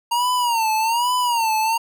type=tone with vibrato; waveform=square; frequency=932.3 Hz; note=A#5; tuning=in tune; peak=-18 dBFS; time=0.11-1.78 s; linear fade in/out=10 ms; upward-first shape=sine; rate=1.2 Hz; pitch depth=120 cents each way; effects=none